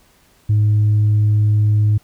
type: tone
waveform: sine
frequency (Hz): 105.6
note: G#2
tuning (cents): +29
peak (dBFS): -9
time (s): 0.49-1.98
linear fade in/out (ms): 10
effects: tanh soft clip ceiling -9 dBFS + pink hiss -54 dBFS RMS until 2.03 s